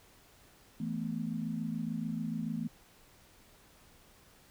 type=chord; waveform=sine; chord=E suspended fourth; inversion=none; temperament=equal; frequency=164.81 / 220 / 246.9 Hz; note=E3 / A3 / B3; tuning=0 / 0 / 0 cents; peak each=-38 / -36 / -39 dBFS; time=0.8-2.68 s; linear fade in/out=5 ms; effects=pink hiss -61 dBFS RMS until 4.5 s